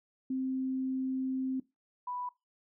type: tone pair in turn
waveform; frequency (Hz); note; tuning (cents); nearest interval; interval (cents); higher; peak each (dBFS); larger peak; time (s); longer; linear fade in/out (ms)
sine; 261.7 / 988; C4 / B5; 0 / 0; octave + major seventh; 2300; second; -30 / -35; first; 0.3-1.6 / 2.07-2.29; first; 5
effects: noise-tail reverb RT60 0.2 s tail -19 dB re dry